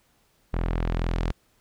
sawtooth tone with low-pass filter sweep, 42 Hz, E1, 33 cents sharp, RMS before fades -26 dBFS, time 0.53-1.32 s, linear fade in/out 10 ms, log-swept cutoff 1900 to 5300 Hz, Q 0.74, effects pink hiss -65 dBFS RMS until 1.6 s

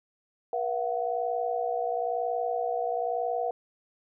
sine tone cluster, 481 / 681 / 742 Hz, B4 / F5 / F#5, -46 / -44 / +5 cents, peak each -31 dBFS, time 0.53-3.51 s, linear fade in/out 2 ms, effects none

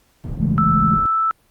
white low-pass noise, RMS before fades -27 dBFS, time 0.24-1.06 s, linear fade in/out 0 ms, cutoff 130 Hz, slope 12 dB/octave
sine chord, A major seventh, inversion first, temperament equal, 138.59 / 164.81 / 207.7 / 220 Hz, C#3 / E3 / G#3 / A3, 0 / 0 / 0 / 0 cents, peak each -23 / -20 / -22 / -23 dBFS, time 0.36-1 s, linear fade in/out 50 ms
sine tone, 1318.5 Hz, E6, in tune, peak -15 dBFS, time 0.58-1.31 s, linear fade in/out 0 ms
effects pink hiss -59 dBFS RMS until 1.5 s + Opus 48 kbps

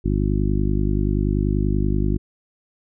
harmonic tone, 50.4 Hz, G1, 49 cents sharp, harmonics 1 / 2 / 3 / 4 / 5 / 6 / 7, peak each -21 / -24 / -26 / -27 / -28 / -29 / -29 dBFS, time 0.04-2.18 s, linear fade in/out 20 ms, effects none

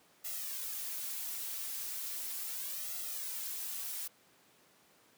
blue noise with flanger, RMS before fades -40 dBFS, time 0.24-4.08 s, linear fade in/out 10 ms, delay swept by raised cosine 1.5 to 4.5 ms, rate 0.37 Hz, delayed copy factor +0.75, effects pink hiss -65 dBFS RMS until 5.17 s + high-pass 200 Hz 12 dB/octave

